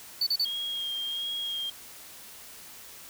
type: tone bursts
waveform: triangle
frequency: 4495 Hz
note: C#8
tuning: 23 cents sharp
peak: -22 dBFS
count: 3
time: 0.21-0.451 s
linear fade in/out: 5 ms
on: 57 ms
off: 35 ms
type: tone with vibrato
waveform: sine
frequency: 3244 Hz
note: G#7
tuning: 41 cents flat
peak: -30 dBFS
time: 0.45-1.7 s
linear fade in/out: 5 ms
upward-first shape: sine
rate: 1.4 Hz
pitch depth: 22 cents each way
effects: white hiss -47 dBFS RMS until 3.09 s